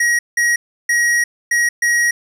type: tone bursts at uneven times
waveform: square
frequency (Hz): 1898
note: A#6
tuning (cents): +31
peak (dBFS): -13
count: 5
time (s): 0-0.19 / 0.37-0.56 / 0.89-1.24 / 1.51-1.69 / 1.82-2.11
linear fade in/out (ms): 5
effects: low-pass 11000 Hz 12 dB/octave + 9-bit